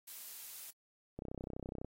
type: noise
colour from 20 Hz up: blue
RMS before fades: -48 dBFS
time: 0.07-0.71 s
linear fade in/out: 10 ms
type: click train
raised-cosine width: 2 ms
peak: -29 dBFS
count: 22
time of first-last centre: 1.19-1.846 s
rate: 32 Hz
effects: AAC 48 kbps